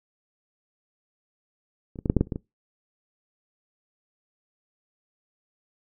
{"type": "clicks", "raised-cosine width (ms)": 3, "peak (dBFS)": [-29, -21, -13, -6, -6, -7, -30, -15, -18], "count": 9, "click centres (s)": [1.958, 1.989, 2.058, 2.099, 2.167, 2.21, 2.271, 2.322, 2.359], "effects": ["noise-tail reverb RT60 0.2 s tail -22 dB re dry"]}